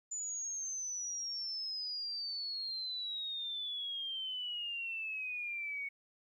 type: exponential sweep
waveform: sine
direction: down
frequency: 7040 to 2217 Hz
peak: -37 dBFS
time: 0.11-5.89 s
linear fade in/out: 10 ms
effects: 12-bit